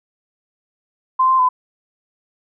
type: tone with pitch steps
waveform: sine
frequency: 1038 / 1045 / 1012 Hz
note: C6 / C6 / B5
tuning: -14 / -2 / +42 cents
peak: -11 dBFS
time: 1.19-1.49 s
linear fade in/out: 10 ms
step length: 100 ms
effects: none